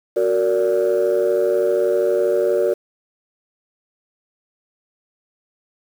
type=chord; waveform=sine; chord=Gb augmented; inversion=none; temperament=just; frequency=370 / 462.5 / 578.1 Hz; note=Gb4 / Bb4 / D5; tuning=0 / -14 / -27 cents; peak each=-18 dBFS; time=0.16-2.74 s; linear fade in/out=10 ms; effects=tanh soft clip ceiling -10 dBFS + 7-bit